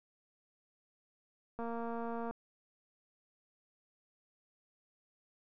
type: click train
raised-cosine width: 1 ms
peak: -28 dBFS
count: 168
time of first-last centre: 1.59-2.31 s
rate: 232 Hz
effects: none